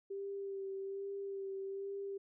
sine tone with vibrato, 392.5 Hz, G4, 2 cents sharp, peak -39 dBFS, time 0.1-2.18 s, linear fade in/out 10 ms, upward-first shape sine, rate 1.2 Hz, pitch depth 21 cents each way, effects none

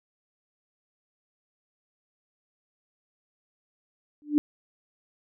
sine tone with exponential growth, 295.9 Hz, D4, 13 cents sharp, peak -14 dBFS, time 4.22-4.38 s, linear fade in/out 0 ms, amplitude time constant 33 ms, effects none

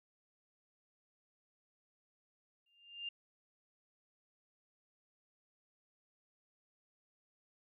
sine tone with exponential growth, 2800 Hz, F7, 4 cents sharp, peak -37 dBFS, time 2.66-3.09 s, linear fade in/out 5 ms, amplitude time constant 93 ms, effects none

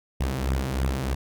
sawtooth beating tone pair, 64.1 / 67.2 Hz, C2 / C2, -35 / +47 cents, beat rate 3.1 Hz, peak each -24 / -22 dBFS, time 0.2-1.15 s, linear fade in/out 10 ms, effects none

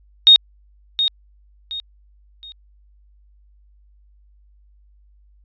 sine tone with echo, 3717 Hz, A#7, 6 cents flat, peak -5 dBFS, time 0.27-0.36 s, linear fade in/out 0 ms, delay 720 ms, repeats 3, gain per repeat -10 dB, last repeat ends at 2.52 s, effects added 50 Hz sine -50 dBFS peak until 5.44 s + resampled to 11025 Hz

